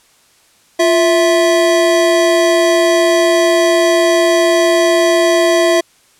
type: tone pair together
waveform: square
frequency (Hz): 348.6 / 658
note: F4 / E5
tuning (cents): -3 / -3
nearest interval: major seventh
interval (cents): 1100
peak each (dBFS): -13 / -12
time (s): 0.79-5.81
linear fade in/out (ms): 10
effects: white hiss -51 dBFS RMS until 6.19 s + low-pass 10000 Hz 12 dB/octave